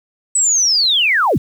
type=linear sweep; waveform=sine; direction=down; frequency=8070 to 63.7 Hz; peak=-11 dBFS; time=0.35-1.38 s; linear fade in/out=5 ms; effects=7-bit